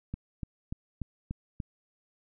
click train, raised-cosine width 5 ms, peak -22 dBFS, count 6, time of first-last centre 0.14-1.602 s, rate 3.42 Hz, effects none

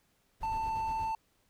brown noise with tremolo, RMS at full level -43 dBFS, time 0.4-1.12 s, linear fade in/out 20 ms, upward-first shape square, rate 8.5 Hz, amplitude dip 45%
triangle tone, 889 Hz, A5, 18 cents sharp, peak -29 dBFS, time 0.43-1.15 s, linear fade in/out 2 ms
effects pink hiss -72 dBFS RMS until 1.49 s

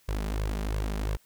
sawtooth tone with flanger, 51.91 Hz, G#1, in tune, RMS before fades -30 dBFS, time 0.08-1.17 s, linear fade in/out 10 ms, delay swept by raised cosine 1.8 to 5.1 ms, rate 2.9 Hz, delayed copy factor +0.75, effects white hiss -63 dBFS RMS until 1.25 s

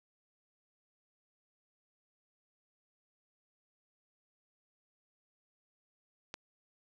click, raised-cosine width 0.2 ms, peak -23 dBFS, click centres 6.341 s, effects none

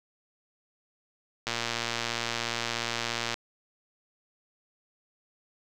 click train, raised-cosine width 0.2 ms, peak -12 dBFS, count 220, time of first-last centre 1.47-3.342 s, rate 117 Hz, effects none

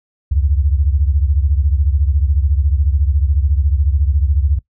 sine beating tone pair, 68.4 / 82.4 Hz, C#2 / E2, -23 / 0 cents, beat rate 14 Hz, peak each -13 / -17 dBFS, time 0.31-4.59 s, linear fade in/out 10 ms, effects noise-tail reverb RT60 0.1 s tail -19 dB re dry

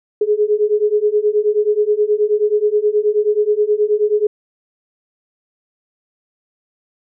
sine beating tone pair, 415.3 / 424.7 Hz, G#4 / G#4, 0 / +39 cents, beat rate 9.4 Hz, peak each -16 / -15 dBFS, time 0.21-4.27 s, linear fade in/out 5 ms, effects none

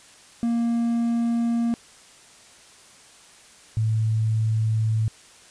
triangle / sine tone pair in turn, 233.7 / 110.29 Hz, A#3 / A2, +5 / +5 cents, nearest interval octave + minor second, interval 1300 cents, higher first, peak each -18 / -19 dBFS, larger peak first, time 0.43-1.74 / 3.77-5.08 s, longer neither, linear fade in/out 0 ms, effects white hiss -50 dBFS RMS until 5.5 s + resampled to 22050 Hz

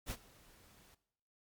pink noise with ADSR envelope, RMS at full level -40 dBFS, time 0.06-0.95 s, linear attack 49 ms, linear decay 53 ms, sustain -23 dB, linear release 10 ms, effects noise-tail reverb RT60 0.8 s tail -18 dB re dry + MP3 96 kbps

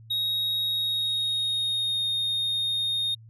triangle tone with pitch glide, 3776 to 3696 Hz, A#7 to A#7, +22 to -16 cents, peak -23 dBFS, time 0.1-3.15 s, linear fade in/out 10 ms, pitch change -38 cents, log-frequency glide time 0.63-2.09 s, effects added 112 Hz sine -46 dBFS peak until 3.29 s

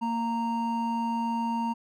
triangle tone pair together, 230.8 / 927 Hz, A#3 / A#5, -17 / -10 cents, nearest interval 2 octaves, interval 2407 cents, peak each -27 dBFS, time 0.01-1.74 s, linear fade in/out 20 ms, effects none

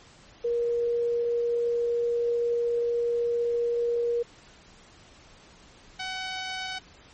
sine / 10% pulse tone pair in turn, 473.4 / 751.5 Hz, A#4 / F#5, +27 / +27 cents, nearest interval minor sixth, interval 800 cents, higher second, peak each -23 dBFS, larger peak neither, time 0.44-4.23 / 5.99-6.79 s, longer first, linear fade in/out 10 ms, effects pink hiss -53 dBFS RMS until 7.13 s + MP3 32 kbps

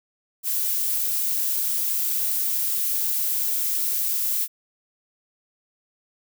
violet noise, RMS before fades -24 dBFS, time 0.43-4.48 s, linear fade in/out 50 ms, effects none

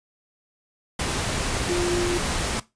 sine tone in noise, 351.2 Hz, F4, 10 cents sharp, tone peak -22 dBFS, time 1.69-2.18 s, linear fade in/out 5 ms, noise pink, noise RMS -26 dBFS, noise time 0.99-2.6 s, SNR +1 dB, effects noise-tail reverb RT60 0.2 s tail -17 dB re dry + resampled to 22050 Hz

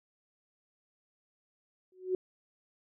sine tone with exponential growth, 370.2 Hz, F#4, 1 cent sharp, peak -24 dBFS, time 1.92-2.15 s, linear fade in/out 2 ms, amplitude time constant 48 ms, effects none

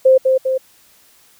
sine tone with echo, 523.3 Hz, C5, in tune, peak -6 dBFS, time 0.05-0.18 s, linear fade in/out 10 ms, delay 200 ms, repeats 2, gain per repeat -4 dB, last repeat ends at 0.58 s, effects white hiss -51 dBFS RMS until 1.39 s

